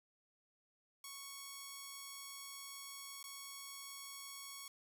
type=tone with dropouts; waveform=5% pulse; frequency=1108.7 Hz; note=C#6; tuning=in tune; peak=-36 dBFS; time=1.04-4.68 s; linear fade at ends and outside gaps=2 ms; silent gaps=3.229-3.24 s; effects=none